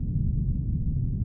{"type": "low-pass noise", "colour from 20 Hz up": "white", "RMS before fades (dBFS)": -26, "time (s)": [0, 1.24], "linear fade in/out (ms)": 5, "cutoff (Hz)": 160, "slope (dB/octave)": 24, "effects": []}